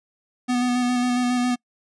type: tone with vibrato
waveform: square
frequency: 246.9 Hz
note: B3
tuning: in tune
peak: -20 dBFS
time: 0.48-1.56 s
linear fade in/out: 20 ms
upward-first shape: square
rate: 7.3 Hz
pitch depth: 15 cents each way
effects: noise-tail reverb RT60 0.1 s tail -26 dB re dry + resampled to 22050 Hz